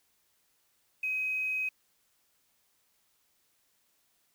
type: tone with quantisation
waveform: sine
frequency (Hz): 2527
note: D#7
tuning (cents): +26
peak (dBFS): -29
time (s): 1.03-1.69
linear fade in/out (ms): 5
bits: 9
effects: white hiss -72 dBFS RMS until 4.34 s